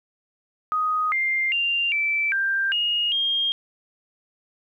sine tone with pitch steps, 1249 / 2103 / 2786 / 2325 / 1583 / 2864 / 3225 Hz, D#6 / C7 / F7 / D7 / G6 / F7 / G7, +6 / +8 / -5 / -18 / +17 / +43 / +48 cents, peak -20 dBFS, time 0.72-3.52 s, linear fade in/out 0 ms, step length 400 ms, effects 10-bit

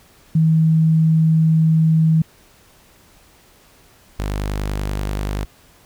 sine / sawtooth tone pair in turn, 160 / 50.4 Hz, D#3 / G1, +49 / +49 cents, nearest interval octave + minor sixth, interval 2000 cents, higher first, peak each -11 / -17 dBFS, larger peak first, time 0.35-2.22 / 4.19-5.45 s, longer first, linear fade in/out 5 ms, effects pink hiss -51 dBFS RMS until 5.85 s

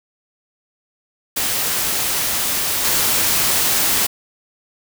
white noise with level steps, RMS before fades -20 / -17 dBFS, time 1.36-4.07 s, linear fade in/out 10 ms, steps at 2.84 s, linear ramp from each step 10 ms, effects none

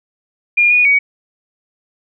sine tone with pitch steps, 2416 / 2458 / 2253 Hz, D7 / D#7 / C#7, +48 / -22 / +28 cents, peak -8 dBFS, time 0.57-0.99 s, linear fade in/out 10 ms, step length 140 ms, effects none

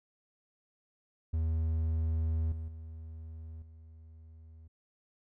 triangle tone with level steps, 80.3 Hz, E2, 45 cents flat, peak -26 / -34 / -40 / -48 dBFS, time 1.33-4.68 s, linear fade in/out 10 ms, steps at 2.52 / 2.68 / 3.62 s, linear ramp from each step 2 ms, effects none

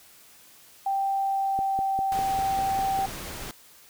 sine tone with pitch glide, 784 to 777.2 Hz, G5 to G5, 0 to -15 cents, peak -23 dBFS, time 0.86-3.06 s, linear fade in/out 5 ms, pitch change -15 cents, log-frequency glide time 1.12-1.98 s
click train, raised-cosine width 2 ms, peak -22 dBFS, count 8, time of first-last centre 1.59-2.99 s, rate 5 Hz
pink noise, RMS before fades -37 dBFS, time 2.12-3.51 s, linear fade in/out 0 ms
effects white hiss -53 dBFS RMS until 3.89 s

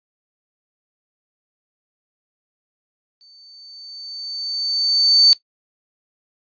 sine tone with exponential growth, 4537 Hz, C#8, 39 cents sharp, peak -7 dBFS, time 3.21-5.33 s, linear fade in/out 0 ms, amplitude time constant 460 ms, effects noise-tail reverb RT60 0.1 s tail -17 dB re dry + resampled to 11025 Hz

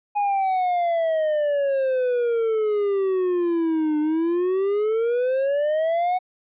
triangle exponential two-way sweep, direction down then up, 830.6 to 300 to 743 Hz, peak -17 dBFS, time 0.15-6.19 s, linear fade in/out 20 ms, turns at 3.99 s, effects resampled to 8000 Hz

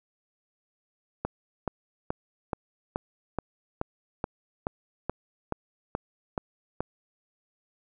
click train, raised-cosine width 1 ms, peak -14 dBFS, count 14, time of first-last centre 1.25-6.806 s, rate 2.34 Hz, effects none

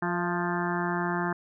harmonic tone with a mistuned harmonic, 175.4 Hz, F3, 8 cents sharp, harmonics 1 / 2 / 4 / 5 / 6 / 7 / 8 / 9 / 10, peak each -31 / -32 / -36 / -35 / -36 / -38 / -39 / -36 / -38 dBFS, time 0.02-1.33 s, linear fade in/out 5 ms, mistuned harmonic 4, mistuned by -26 cents, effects none

